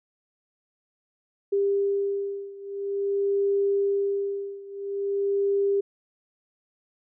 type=beating tone pair; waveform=sine; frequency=398.5 / 398.98 Hz; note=G4 / G4; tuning=+28 / +31 cents; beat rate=0.48 Hz; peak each=-25 / -27 dBFS; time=1.52-5.81 s; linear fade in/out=10 ms; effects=none